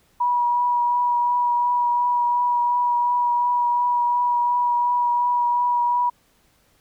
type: tone with vibrato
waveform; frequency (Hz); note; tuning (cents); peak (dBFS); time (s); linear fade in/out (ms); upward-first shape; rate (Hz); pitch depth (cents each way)
sine; 968; B5; -35; -17; 0.2-6.1; 10; triangle; 2.8; 16
effects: pink hiss -61 dBFS RMS until 6.8 s